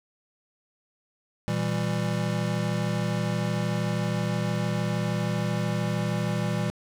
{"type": "chord", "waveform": "square", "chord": "E diminished", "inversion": "second", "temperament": "just", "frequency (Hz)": [118.67, 164.81, 197.78], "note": ["Bb2", "E3", "G3"], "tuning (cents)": [31, 0, 16], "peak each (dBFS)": [-30, -30, -32], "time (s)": [1.48, 6.7], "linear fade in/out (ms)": 0, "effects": ["low-pass 9000 Hz 12 dB/octave", "8-bit"]}